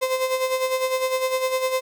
35% pulse tone with tremolo, 518 Hz, C5, 17 cents flat, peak -17 dBFS, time 0.01-1.81 s, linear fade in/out 20 ms, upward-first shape sine, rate 9.9 Hz, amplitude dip 60%, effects none

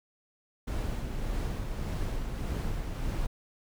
brown noise with tremolo, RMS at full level -31 dBFS, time 0.67-3.27 s, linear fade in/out 10 ms, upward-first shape sine, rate 1.7 Hz, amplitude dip 35%, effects none

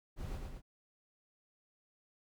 brown noise with echo, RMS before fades -41 dBFS, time 0.16-0.4 s, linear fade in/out 50 ms, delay 110 ms, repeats 2, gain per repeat -3 dB, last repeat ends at 0.62 s, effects none

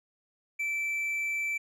triangle tone, 2327 Hz, D7, 17 cents flat, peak -27 dBFS, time 0.59-1.58 s, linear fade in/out 10 ms, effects none

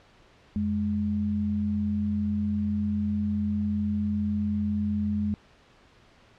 sine tone pair together, 88.88 / 208.6 Hz, F2 / G#3, +31 / +8 cents, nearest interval octave + minor third, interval 1477 cents, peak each -31 / -25 dBFS, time 0.56-5.34 s, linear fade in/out 0 ms, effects pink hiss -57 dBFS RMS until 6.38 s + low-pass 4000 Hz 12 dB/octave

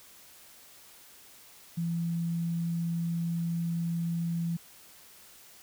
sine tone, 168.5 Hz, E3, 38 cents sharp, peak -28 dBFS, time 1.77-4.57 s, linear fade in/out 10 ms, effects white hiss -54 dBFS RMS until 5.62 s

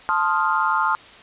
sine chord, F dominant seventh, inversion first, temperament equal, 880 / 1046.5 / 1244.5 / 1396.9 Hz, A5 / C6 / Eb6 / F6, 0 / 0 / 0 / 0 cents, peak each -23 dBFS, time 0.09-0.95 s, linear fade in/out 0 ms, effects white hiss -44 dBFS RMS until 1.22 s + resampled to 8000 Hz

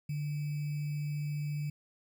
sine tone with sample-and-hold, 147.6 Hz, D3, 9 cents sharp, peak -32 dBFS, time 0.09-1.7 s, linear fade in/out 5 ms, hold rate 2450 Hz, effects none

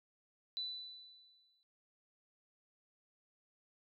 sine tone with exponential decay, 3984 Hz, B7, 14 cents sharp, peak -36 dBFS, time 0.57-1.63 s, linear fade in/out 0 ms, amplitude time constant 230 ms, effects none

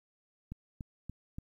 click train, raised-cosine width 5 ms, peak -28 dBFS, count 4, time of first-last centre 0.52-1.385 s, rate 3.47 Hz, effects 11-bit

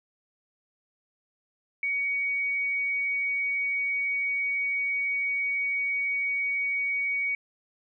sine tone, 2247 Hz, C#7, 23 cents sharp, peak -25 dBFS, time 1.83-7.35 s, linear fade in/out 2 ms, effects none

